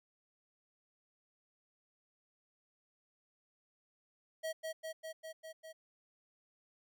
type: tone with echo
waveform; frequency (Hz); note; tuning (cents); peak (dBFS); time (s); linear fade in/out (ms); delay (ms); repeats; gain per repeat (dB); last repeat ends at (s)
square; 640; D#5; +49; -37; 4.43-4.53; 20; 200; 6; -2; 5.73
effects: none